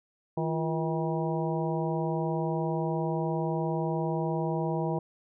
harmonic tone with a mistuned harmonic, 160 Hz, D#3, 49 cents sharp, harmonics 1 / 2 / 3 / 4 / 5 / 6, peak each -30 / -33 / -35 / -36 / -37 / -38 dBFS, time 0.37-4.99 s, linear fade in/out 5 ms, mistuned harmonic 2, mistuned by +120 cents, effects none

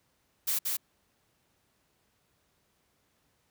blue noise with echo, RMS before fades -29 dBFS, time 0.47-0.59 s, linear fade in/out 10 ms, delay 180 ms, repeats 1, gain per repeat -2 dB, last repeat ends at 0.77 s, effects pink hiss -72 dBFS RMS until 3.5 s + high-pass 60 Hz 12 dB/octave

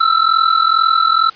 square ring-modulated tone, 1326 Hz, E6, 10 cents sharp, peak -8 dBFS, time 0-1.3 s, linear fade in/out 10 ms, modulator 21.1 Hz, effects white hiss -40 dBFS RMS until 1.35 s + resampled to 11025 Hz

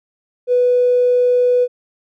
triangle tone with tanh clipping, 493.9 Hz, B4, in tune, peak -10 dBFS, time 0.47-1.68 s, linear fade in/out 50 ms, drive 2 dB, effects none

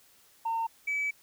sine tone pair in turn, 910 / 2293 Hz, A#5 / D7, -42 / -42 cents, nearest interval octave + major third, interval 1600 cents, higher second, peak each -26 dBFS, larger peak neither, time 0.45-0.67 / 0.87-1.11 s, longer second, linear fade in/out 10 ms, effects tanh soft clip ceiling -25 dBFS + white hiss -61 dBFS RMS until 1.22 s

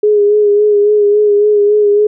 sine tone with vibrato, 415.3 Hz, G#4, in tune, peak -6 dBFS, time 0.03-2.07 s, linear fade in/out 5 ms, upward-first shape sine, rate 3.6 Hz, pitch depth 31 cents each way, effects none

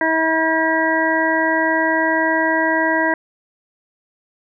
harmonic tone, 321.7 Hz, E4, 42 cents flat, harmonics 1 / 2 / 3 / 5 / 6, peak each -21 / -21 / -21 / -21 / -21 dBFS, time 0.01-3.14 s, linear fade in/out 2 ms, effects none

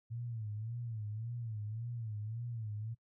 sine tone with vibrato, 112.2 Hz, A2, 34 cents sharp, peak -38 dBFS, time 0.1-2.95 s, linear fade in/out 20 ms, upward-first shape sine, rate 1.8 Hz, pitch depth 120 cents each way, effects noise-tail reverb RT60 0.1 s tail -23 dB re dry

